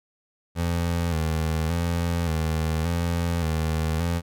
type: tone with vibrato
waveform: 25% pulse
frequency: 82.41 Hz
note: E2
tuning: in tune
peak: -19 dBFS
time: 0.55-4.22 s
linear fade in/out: 50 ms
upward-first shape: square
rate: 0.87 Hz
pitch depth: 60 cents each way
effects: none